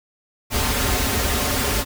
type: noise with comb filter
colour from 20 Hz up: pink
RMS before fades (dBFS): -21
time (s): 0.5-1.85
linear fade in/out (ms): 50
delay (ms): 6.1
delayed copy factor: -0.75
effects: none